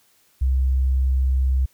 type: tone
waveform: sine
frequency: 65.41 Hz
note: C2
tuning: in tune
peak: -16 dBFS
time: 0.41-1.66 s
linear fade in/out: 10 ms
effects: white hiss -60 dBFS RMS until 1.73 s